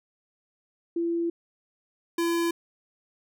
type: tone pair in turn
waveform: sine / square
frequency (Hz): 338.2 / 338.2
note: E4 / E4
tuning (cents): +44 / +44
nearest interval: unison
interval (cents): 0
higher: neither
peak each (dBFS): -24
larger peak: neither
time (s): 0.96-1.3 / 2.18-2.51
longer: first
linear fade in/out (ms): 5
effects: none